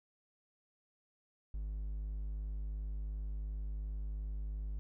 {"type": "tone", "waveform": "triangle", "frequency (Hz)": 51.4, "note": "G#1", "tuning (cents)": -17, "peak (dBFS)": -35, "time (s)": [1.54, 4.79], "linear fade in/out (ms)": 0, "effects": []}